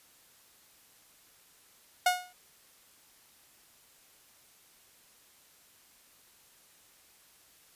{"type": "tone with exponential decay", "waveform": "sawtooth", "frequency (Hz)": 724, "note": "F#5", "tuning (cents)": -38, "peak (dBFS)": -16, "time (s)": [2.06, 2.33], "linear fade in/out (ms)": 5, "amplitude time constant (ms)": 57, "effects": ["white hiss -61 dBFS RMS until 7.75 s", "resampled to 32000 Hz"]}